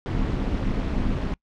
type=noise with amplitude modulation; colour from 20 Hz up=brown; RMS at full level=-21 dBFS; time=0.06-1.34 s; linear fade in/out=0 ms; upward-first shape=sine; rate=224 Hz; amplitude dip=85%; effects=noise-tail reverb RT60 0.1 s tail -25 dB re dry + low-pass 4000 Hz 12 dB/octave